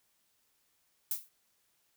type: noise with exponential decay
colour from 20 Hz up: violet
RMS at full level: -29 dBFS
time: 1.11-1.29 s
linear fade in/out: 2 ms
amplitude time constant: 39 ms
effects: white hiss -74 dBFS RMS until 1.96 s

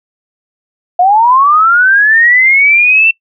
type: linear sweep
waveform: sine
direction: up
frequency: 698.5 to 2699 Hz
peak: -4 dBFS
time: 0.99-3.11 s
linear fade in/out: 5 ms
effects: noise-tail reverb RT60 0.1 s tail -24 dB re dry

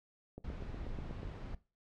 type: click train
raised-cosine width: 2 ms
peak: -32 dBFS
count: 8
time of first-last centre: 0.38-1.232 s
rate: 8.22 Hz
type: noise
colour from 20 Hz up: brown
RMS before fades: -43 dBFS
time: 0.44-1.55 s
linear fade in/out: 5 ms
effects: noise-tail reverb RT60 0.3 s tail -18 dB re dry + low-pass 4000 Hz 12 dB/octave

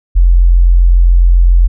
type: tone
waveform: sine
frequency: 43.65 Hz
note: F1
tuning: in tune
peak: -3 dBFS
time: 0.15-1.68 s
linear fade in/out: 20 ms
effects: none

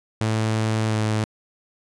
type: tone with pitch glide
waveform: sawtooth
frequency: 110 to 108.36 Hz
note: A2 to A2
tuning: 0 to -26 cents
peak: -16 dBFS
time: 0.21-1.24 s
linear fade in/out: 0 ms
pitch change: -26 cents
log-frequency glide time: 0.88-0.97 s
effects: resampled to 22050 Hz

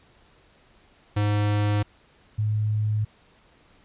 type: tone pair in turn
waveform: square / sine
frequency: 103.83 / 106.81 Hz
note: G#2 / G#2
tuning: 0 / +49 cents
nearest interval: unison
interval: 49 cents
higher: second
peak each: -21 dBFS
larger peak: neither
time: 1.16-1.83 / 2.38-3.05 s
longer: neither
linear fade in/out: 10 ms
effects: pink hiss -58 dBFS RMS until 3.84 s + resampled to 8000 Hz

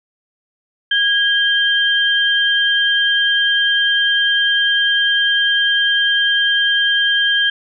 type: tone pair together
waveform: sine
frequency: 1640 / 3155 Hz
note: G#6 / G7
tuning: -22 / +10 cents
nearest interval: major seventh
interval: 1132 cents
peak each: -15 dBFS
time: 0.91-7.5 s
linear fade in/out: 5 ms
effects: none

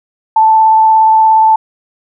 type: tone with vibrato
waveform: sine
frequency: 880 Hz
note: A5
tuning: in tune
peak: -4 dBFS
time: 0.36-1.56 s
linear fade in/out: 5 ms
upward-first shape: square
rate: 17 Hz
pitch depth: 8 cents each way
effects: none

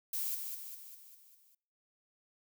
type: noise with echo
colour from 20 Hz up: violet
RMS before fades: -36 dBFS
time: 0.13-0.35 s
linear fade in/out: 5 ms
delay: 200 ms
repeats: 6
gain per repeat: -5 dB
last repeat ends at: 1.55 s
effects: noise-tail reverb RT60 0.7 s tail -26 dB re dry

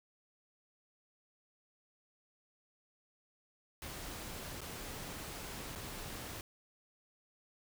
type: noise with dropouts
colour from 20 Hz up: pink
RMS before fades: -45 dBFS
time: 3.82-6.41 s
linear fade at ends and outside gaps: 1 ms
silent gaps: 4.607-4.615 / 5.753-5.758 s
effects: none

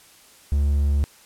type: tone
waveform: triangle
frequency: 71.5 Hz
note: D2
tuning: 46 cents flat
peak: -15 dBFS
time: 0.52-1.04 s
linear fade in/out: 0 ms
effects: white hiss -51 dBFS RMS until 1.25 s + low-pass 12000 Hz 12 dB/octave

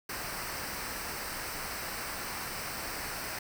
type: noise with comb filter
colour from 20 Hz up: pink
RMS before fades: -38 dBFS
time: 0.09-3.39 s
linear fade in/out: 5 ms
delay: 0.29 ms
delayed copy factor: -0.6
effects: none

